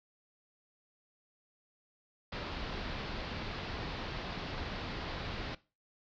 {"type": "low-pass noise", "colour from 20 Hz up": "pink", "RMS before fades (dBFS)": -40, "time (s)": [2.32, 5.55], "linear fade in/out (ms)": 5, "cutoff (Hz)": 4800, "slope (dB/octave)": 48, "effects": ["noise-tail reverb RT60 0.3 s tail -19 dB re dry"]}